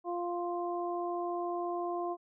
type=harmonic tone; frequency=349.2 Hz; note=F4; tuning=in tune; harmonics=1 / 2 / 3; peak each=-35 / -36 / -40 dBFS; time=0.04-2.17 s; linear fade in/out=50 ms; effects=none